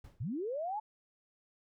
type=noise with exponential decay; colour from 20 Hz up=brown; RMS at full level=-45 dBFS; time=0.04-0.3 s; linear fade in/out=5 ms; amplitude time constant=55 ms
type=linear sweep; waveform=sine; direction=up; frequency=89.3 to 880 Hz; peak=-34 dBFS; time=0.2-0.8 s; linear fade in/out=10 ms
effects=none